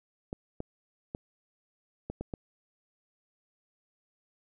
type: clicks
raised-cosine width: 2 ms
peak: -22 dBFS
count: 6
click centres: 0.329 / 0.604 / 1.149 / 2.1 / 2.21 / 2.338 s
effects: none